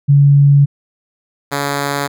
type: tone pair in turn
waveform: sine / 5% pulse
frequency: 141.8 / 141.8 Hz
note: C#3 / C#3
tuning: +40 / +40 cents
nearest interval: unison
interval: 0 cents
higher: neither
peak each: -5 dBFS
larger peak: neither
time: 0.08-0.66 / 1.51-2.08 s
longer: first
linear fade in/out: 20 ms
effects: none